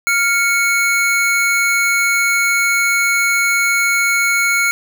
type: tone pair together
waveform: square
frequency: 1396.9 / 2217 Hz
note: F6 / C#7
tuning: 0 / 0 cents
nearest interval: minor sixth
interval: 800 cents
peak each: -18 / -15 dBFS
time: 0.07-4.71 s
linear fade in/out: 0 ms
effects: none